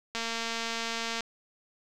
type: click train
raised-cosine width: 0.2 ms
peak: -16 dBFS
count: 243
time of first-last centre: 0.15-1.207 s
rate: 229 Hz
effects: none